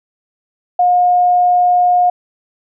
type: tone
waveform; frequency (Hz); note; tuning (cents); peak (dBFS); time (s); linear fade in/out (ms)
sine; 716; F5; +43; -8; 0.79-2.1; 5
effects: none